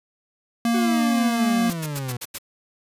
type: tone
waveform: square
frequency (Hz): 233.1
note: A#3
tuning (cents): 0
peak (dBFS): -19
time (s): 0.65-1.7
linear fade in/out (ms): 2
type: exponential sweep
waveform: 40% pulse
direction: down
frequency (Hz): 379.2 to 119.8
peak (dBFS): -26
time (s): 0.74-2.17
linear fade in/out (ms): 5
type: noise bursts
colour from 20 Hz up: white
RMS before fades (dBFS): -31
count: 6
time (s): 1.69-2.385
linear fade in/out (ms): 10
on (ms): 45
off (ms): 85
effects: resampled to 32000 Hz